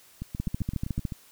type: two click trains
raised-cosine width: 5 ms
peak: -16 / -21 dBFS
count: 10 / 8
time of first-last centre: 0.4-1.052 / 0.22-1.122 s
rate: 13.8 / 7.76 Hz
effects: white hiss -56 dBFS RMS until 1.31 s